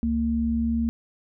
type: tone pair together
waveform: sine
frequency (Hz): 69.3 / 230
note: C#2 / A#3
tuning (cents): 0 / -23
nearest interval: octave + major sixth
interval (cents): 2077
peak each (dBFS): -28 / -22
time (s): 0.03-0.89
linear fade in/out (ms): 0
effects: none